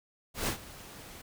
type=noise with ADSR envelope; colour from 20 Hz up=pink; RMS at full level=-30 dBFS; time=0.34-1.22 s; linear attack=130 ms; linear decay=100 ms; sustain=-18 dB; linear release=10 ms; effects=none